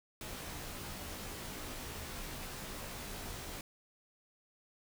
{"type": "noise with comb filter", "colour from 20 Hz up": "pink", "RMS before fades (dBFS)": -44, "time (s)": [0.21, 3.61], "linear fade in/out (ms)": 2, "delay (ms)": 18, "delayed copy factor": -1, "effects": []}